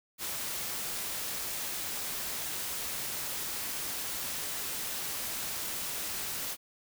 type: noise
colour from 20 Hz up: white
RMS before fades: -36 dBFS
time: 0.18-6.57 s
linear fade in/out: 50 ms
effects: none